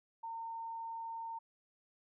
sine tone, 912 Hz, A#5, 38 cents flat, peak -40 dBFS, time 0.23-1.39 s, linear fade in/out 10 ms, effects none

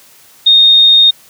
sine tone, 3693 Hz, A#7, 17 cents flat, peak -3 dBFS, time 0.46-1.11 s, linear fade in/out 10 ms, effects white hiss -43 dBFS RMS until 1.29 s + high-pass 60 Hz 12 dB/octave

